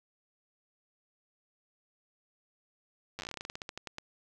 slowing click train, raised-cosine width 0.2 ms, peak -22 dBFS, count 20, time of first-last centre 3.19-3.984 s, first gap 9 ms, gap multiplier 1.15, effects none

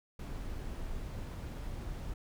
brown noise, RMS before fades -40 dBFS, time 0.19-2.14 s, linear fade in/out 5 ms, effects none

